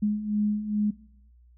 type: beating tone pair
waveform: sine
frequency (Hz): 207.7 / 210.1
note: G#3 / G#3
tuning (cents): 0 / +20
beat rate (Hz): 2.4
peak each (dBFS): -30 / -24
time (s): 0.02-0.91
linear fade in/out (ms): 10
effects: noise-tail reverb RT60 0.8 s tail -21 dB re dry + added 60 Hz sine -53 dBFS peak until 1.57 s